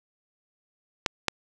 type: clicks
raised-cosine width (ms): 0.2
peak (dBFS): -5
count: 2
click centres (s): 1.062 / 1.283
effects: none